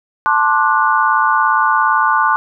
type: chord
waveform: sine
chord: D dominant seventh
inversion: second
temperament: just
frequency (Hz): 881 / 1057.2 / 1174.7 / 1468.3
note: A5 / C6 / D6 / F#6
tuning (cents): +2 / +18 / 0 / -14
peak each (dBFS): -16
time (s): 0.26-2.36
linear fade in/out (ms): 0
effects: none

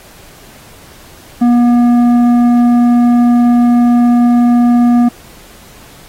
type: tone with tanh clipping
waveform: sine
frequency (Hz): 240.5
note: B3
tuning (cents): -46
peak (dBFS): -7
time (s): 1.41-5.09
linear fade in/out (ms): 10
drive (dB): 9
effects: pink hiss -39 dBFS RMS until 6.08 s + AAC 48 kbps

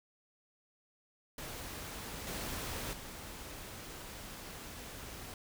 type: noise with level steps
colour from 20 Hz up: pink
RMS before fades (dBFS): -44 / -40 / -47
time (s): 1.38-5.34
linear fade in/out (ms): 2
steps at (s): 2.27 / 2.93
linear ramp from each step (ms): 2
effects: none

